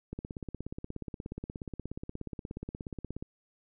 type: click train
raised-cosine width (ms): 3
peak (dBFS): -25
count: 53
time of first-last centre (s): 0.13-3.225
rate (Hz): 16.8
effects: none